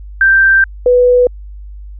sine tone pair in turn, 1569 / 494.2 Hz, G6 / B4, +1 / +1 cents, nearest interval octave + minor sixth, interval 2000 cents, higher first, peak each -5 dBFS, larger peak neither, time 0.21-0.64 / 0.86-1.27 s, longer first, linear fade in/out 2 ms, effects added 50 Hz sine -27 dBFS peak until 1.99 s

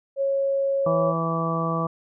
sine tone, 549 Hz, C#5, 17 cents flat, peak -20 dBFS, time 0.16-1.14 s, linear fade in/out 50 ms
harmonic tone, 164.81 Hz, E3, in tune, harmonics 1 / 2 / 3 / 4 / 5 / 6 / 7, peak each -26 / -33 / -31 / -31 / -38 / -35 / -27 dBFS, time 0.86-1.87 s, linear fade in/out 5 ms
effects none

